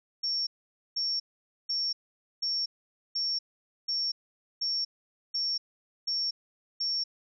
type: tone bursts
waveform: sine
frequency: 5480 Hz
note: F8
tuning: 34 cents flat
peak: -27 dBFS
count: 10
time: 0.23-7.04 s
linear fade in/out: 10 ms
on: 240 ms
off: 490 ms
effects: none